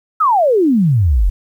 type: exponential sweep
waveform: sine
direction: down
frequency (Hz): 1340 to 40.75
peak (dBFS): -9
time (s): 0.2-1.3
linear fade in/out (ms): 10
effects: 8-bit